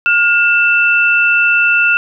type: tone pair together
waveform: sine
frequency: 1423 / 2665 Hz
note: F6 / E7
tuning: +32 / +18 cents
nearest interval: major seventh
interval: 1086 cents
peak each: -11 dBFS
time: 0.06-1.97 s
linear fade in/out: 0 ms
effects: none